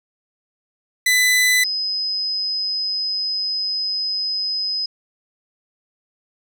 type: tone pair in turn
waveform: sawtooth / sine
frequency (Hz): 2000 / 5048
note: B6 / D#8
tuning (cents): +21 / +24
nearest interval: octave + major third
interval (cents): 1603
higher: second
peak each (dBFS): -10 / -20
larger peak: first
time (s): 1.06-1.64 / 1.64-4.86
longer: second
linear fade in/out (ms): 5
effects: none